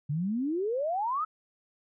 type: exponential sweep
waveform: sine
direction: up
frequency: 138.59 to 1318.5 Hz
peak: -27 dBFS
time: 0.09-1.25 s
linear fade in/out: 10 ms
effects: none